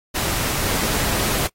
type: noise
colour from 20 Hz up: pink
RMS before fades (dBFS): -22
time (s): 0.14-1.48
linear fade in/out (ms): 20
effects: noise-tail reverb RT60 0.1 s tail -23 dB re dry + AAC 48 kbps